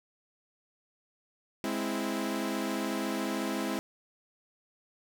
sawtooth chord, Ab augmented, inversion none, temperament equal, 207.7 / 261.6 / 329.6 Hz, Ab3 / C4 / E4, 0 / 0 / 0 cents, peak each -31 dBFS, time 1.64-3.79 s, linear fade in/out 0 ms, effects none

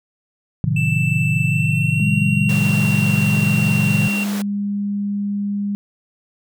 sine chord, A diminished seventh, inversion none, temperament equal with one note detuned, 110 / 130.81 / 155.56 / 182.77 Hz, A2 / C3 / Eb3 / Gb3, 0 / 0 / 0 / -21 cents, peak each -22 / -21 / -19 / -25 dBFS, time 0.64-4.08 s, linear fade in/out 0 ms
triangle tone with pitch glide, 2653 to 2745 Hz, E7 to F7, +10 to -31 cents, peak -20 dBFS, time 0.76-4.24 s, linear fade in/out 5 ms, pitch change +59 cents, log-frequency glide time 1.44-2.08 s
sine tone, 202.6 Hz, G#3, 43 cents flat, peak -19 dBFS, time 2-5.75 s, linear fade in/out 0 ms
pink high-pass noise, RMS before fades -31 dBFS, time 2.49-4.42 s, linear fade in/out 2 ms, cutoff 240 Hz, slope 24 dB/octave
effects none

